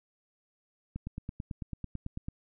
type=click train; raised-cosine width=5 ms; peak=-24 dBFS; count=13; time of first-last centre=0.96-2.285 s; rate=9.06 Hz; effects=none